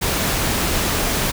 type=noise; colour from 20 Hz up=pink; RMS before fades=-20 dBFS; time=0.01-1.32 s; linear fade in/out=20 ms; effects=none